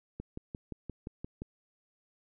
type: click train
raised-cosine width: 3 ms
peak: -26 dBFS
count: 8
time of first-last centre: 0.2-1.42 s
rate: 5.74 Hz
effects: none